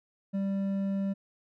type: tone with hard clipping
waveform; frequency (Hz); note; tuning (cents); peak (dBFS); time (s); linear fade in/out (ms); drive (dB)
triangle; 196; G3; 0; -29; 0.33-1.14; 20; 9
effects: none